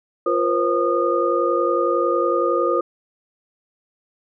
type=tone cluster; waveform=sine; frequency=348.7 / 481.1 / 532 / 1225 Hz; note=F4 / B4 / C5 / D#6; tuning=-3 / -45 / +29 / -27 cents; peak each=-22 dBFS; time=0.26-2.81 s; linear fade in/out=5 ms; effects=none